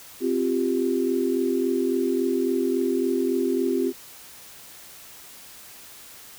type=chord; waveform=sine; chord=C suspended fourth; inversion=none; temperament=just; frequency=261.6 / 348.8 / 392.4 Hz; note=C4 / F4 / G4; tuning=0 / -2 / +2 cents; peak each=-25 dBFS; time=0.2-3.93 s; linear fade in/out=50 ms; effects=white hiss -45 dBFS RMS until 6.38 s